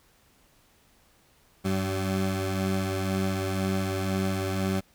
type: tone pair together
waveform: 20% pulse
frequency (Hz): 96.1 / 190.21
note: G2 / F#3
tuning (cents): -34 / +48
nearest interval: octave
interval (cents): 1182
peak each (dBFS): -23 / -25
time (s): 1.64-4.81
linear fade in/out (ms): 20
effects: pink hiss -62 dBFS RMS until 4.94 s